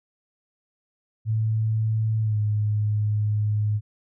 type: tone with pitch glide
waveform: sine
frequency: 110.1 to 105.55 Hz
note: A2 to G#2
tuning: +2 to +29 cents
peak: -20 dBFS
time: 1.25-3.81 s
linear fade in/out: 50 ms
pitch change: -73 cents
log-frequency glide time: 2.21-2.38 s
effects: none